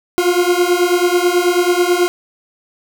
40% pulse beating tone pair, 350 / 359.2 Hz, F4 / F4, +4 / +49 cents, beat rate 9.2 Hz, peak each -14 dBFS, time 0.18-2.08 s, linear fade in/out 0 ms, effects none

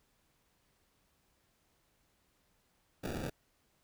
white noise with sample-and-hold, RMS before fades -39 dBFS, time 3.03-3.3 s, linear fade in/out 10 ms, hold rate 1050 Hz, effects pink hiss -74 dBFS RMS until 3.83 s

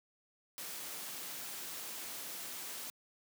white noise, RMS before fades -44 dBFS, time 0.58-2.9 s, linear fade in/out 0 ms, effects high-pass 150 Hz 12 dB/octave

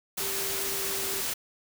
sine tone in noise, 392 Hz, G4, in tune, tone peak -38 dBFS, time 0.2-1.21 s, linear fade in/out 10 ms, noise white, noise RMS -31 dBFS, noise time 0.17-1.34 s, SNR -10 dB, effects none

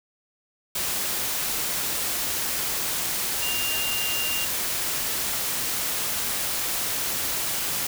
sine tone in noise, 2794 Hz, F7, in tune, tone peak -28 dBFS, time 3.42-4.45 s, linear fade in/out 5 ms, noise white, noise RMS -27 dBFS, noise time 0.75-7.87 s, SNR -4 dB, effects none

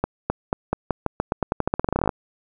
accelerating click train, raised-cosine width 1 ms, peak -6 dBFS, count 24, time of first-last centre 0.04-2.092 s, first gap 260 ms, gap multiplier 0.88, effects none

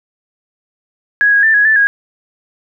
sine tone with pitch steps, 1663 / 1649 / 1776 / 1668 / 1757 / 1643 Hz, G#6 / G#6 / A6 / G#6 / A6 / G#6, +2 / -13 / +16 / +7 / -3 / -19 cents, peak -7 dBFS, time 1.21-1.87 s, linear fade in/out 0 ms, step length 110 ms, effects none

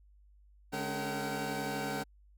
25% pulse tone cluster, 143.8 / 209.3 / 276.1 / 459.7 / 762 Hz, D3 / G#3 / C#4 / A#4 / G5, -36 / +14 / -7 / -24 / -49 cents, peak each -39 / -37 / -37 / -38 / -35 dBFS, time 0.72-2.04 s, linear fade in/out 20 ms, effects added 50 Hz sine -58 dBFS peak until 2.37 s

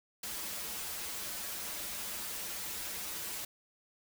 white noise with comb filter, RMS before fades -40 dBFS, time 0.23-3.45 s, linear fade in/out 5 ms, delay 7.6 ms, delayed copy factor -0.9, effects none

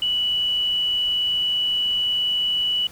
sine tone, 2953 Hz, F#7, 4 cents flat, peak -19 dBFS, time 0.02-2.87 s, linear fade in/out 2 ms, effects pink hiss -45 dBFS RMS until 2.91 s

